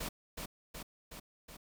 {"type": "noise with echo", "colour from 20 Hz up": "pink", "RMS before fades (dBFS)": -39, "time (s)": [0, 0.09], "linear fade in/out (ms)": 10, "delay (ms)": 370, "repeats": 4, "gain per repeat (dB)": -3, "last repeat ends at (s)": 1.57, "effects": []}